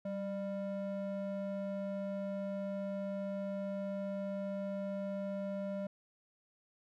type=ring-modulated tone; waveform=triangle; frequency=396.4 Hz; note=G4; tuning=19 cents sharp; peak=-31 dBFS; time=0.05-5.87 s; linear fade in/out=5 ms; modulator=202 Hz; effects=none